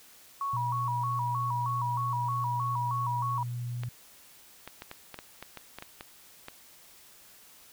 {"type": "tone with vibrato", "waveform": "sine", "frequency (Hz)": 1035, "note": "C6", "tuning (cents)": -19, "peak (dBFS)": -29, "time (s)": [0.41, 3.43], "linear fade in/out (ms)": 2, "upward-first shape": "square", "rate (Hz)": 3.2, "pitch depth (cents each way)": 120}
{"type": "tone", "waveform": "sine", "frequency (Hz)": 121, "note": "B2", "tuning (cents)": -35, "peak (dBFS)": -32, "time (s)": [0.53, 3.89], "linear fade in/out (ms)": 5}
{"type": "clicks", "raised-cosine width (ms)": 0.3, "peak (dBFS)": -24, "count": 12, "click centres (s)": [3.835, 4.676, 4.821, 4.914, 5.143, 5.189, 5.426, 5.573, 5.786, 5.824, 6.009, 6.484]}
{"effects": ["white hiss -55 dBFS RMS until 7.72 s"]}